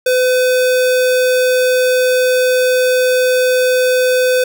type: tone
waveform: square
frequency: 506 Hz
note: B4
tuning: 42 cents sharp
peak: -11 dBFS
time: 0.06-4.44 s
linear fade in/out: 5 ms
effects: none